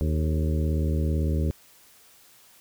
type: harmonic tone with a mistuned harmonic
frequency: 77.78 Hz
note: D#2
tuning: in tune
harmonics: 1 / 2 / 3 / 4 / 5 / 6 / 7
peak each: -23 / -29 / -33 / -35 / -37 / -39 / -40 dBFS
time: 0.01-1.51 s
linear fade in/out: 0 ms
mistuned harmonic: 6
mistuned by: -68 cents
effects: white hiss -55 dBFS RMS until 2.6 s